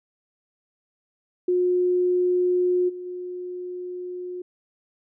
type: tone with level steps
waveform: sine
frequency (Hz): 360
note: F#4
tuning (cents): -47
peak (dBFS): -18 / -32 / -30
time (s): 1.48-4.42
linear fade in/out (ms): 5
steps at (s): 2.88 / 3.05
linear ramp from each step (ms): 20
effects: none